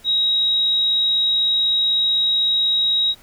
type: tone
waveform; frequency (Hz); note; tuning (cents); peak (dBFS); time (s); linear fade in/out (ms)
sine; 3811; A#7; +38; -15; 0.04-3.15; 50
effects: pink hiss -49 dBFS RMS until 3.22 s